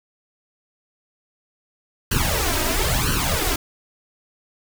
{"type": "noise with flanger", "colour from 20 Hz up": "pink", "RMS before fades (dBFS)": -21, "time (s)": [2.11, 3.56], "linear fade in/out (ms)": 5, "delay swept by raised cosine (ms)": [0.68, 3.18], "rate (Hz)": 1, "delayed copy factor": 1, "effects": []}